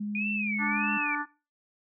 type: tone with pitch glide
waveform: sine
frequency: 207.7 to 210 Hz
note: G#3 to G#3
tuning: 0 to +19 cents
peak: -30 dBFS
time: 0-0.98 s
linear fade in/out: 10 ms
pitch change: +19 cents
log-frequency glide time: 0.1-0.82 s
type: tone with vibrato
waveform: sine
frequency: 2416 Hz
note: D7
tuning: 48 cents sharp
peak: -29 dBFS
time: 0.15-1.15 s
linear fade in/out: 2 ms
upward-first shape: sine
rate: 1.6 Hz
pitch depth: 180 cents each way
type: harmonic tone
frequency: 293.7 Hz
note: D4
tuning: in tune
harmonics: 1 / 3 / 4 / 5 / 6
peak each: -35 / -35 / -35 / -35 / -35 dBFS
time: 0.58-1.26 s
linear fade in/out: 50 ms
effects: noise-tail reverb RT60 0.3 s tail -18 dB re dry